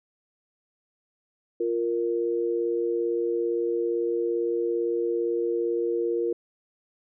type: tone pair together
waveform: sine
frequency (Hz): 348.5 / 466.2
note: F4 / A#4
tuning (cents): -4 / 0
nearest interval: perfect fourth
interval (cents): 504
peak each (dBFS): -26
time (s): 1.6-6.33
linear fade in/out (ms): 5
effects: none